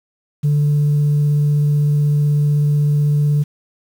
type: tone with vibrato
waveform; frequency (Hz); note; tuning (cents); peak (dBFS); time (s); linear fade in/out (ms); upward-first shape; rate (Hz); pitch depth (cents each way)
sine; 146.83; D3; 0; -10; 0.43-3.44; 20; triangle; 16; 8
effects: tanh soft clip ceiling -10 dBFS + 7-bit